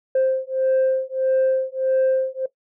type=beating tone pair; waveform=sine; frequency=524 / 525.6 Hz; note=C5 / C5; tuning=+2 / +8 cents; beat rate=1.6 Hz; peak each=-19 dBFS; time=0.15-2.46 s; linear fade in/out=5 ms; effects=noise-tail reverb RT60 0.1 s tail -17 dB re dry + tanh soft clip ceiling -13 dBFS